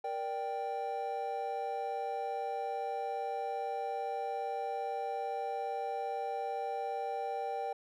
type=chord; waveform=triangle; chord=G minor; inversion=first; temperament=just; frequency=470.4 / 588 / 784 Hz; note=Bb4 / D5 / G5; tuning=+16 / +2 / 0 cents; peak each=-38 / -40 / -34 dBFS; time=0.04-7.73 s; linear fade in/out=5 ms; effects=none